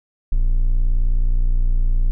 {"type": "tone", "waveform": "triangle", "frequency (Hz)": 29.67, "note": "A#0", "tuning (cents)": 31, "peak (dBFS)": -11, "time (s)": [0.32, 2.11], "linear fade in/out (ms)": 0, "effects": []}